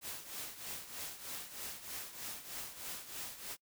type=noise with tremolo; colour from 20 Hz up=white; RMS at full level=-42 dBFS; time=0.01-3.57 s; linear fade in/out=50 ms; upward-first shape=triangle; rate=3.2 Hz; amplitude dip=75%; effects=noise-tail reverb RT60 0.1 s tail -24 dB re dry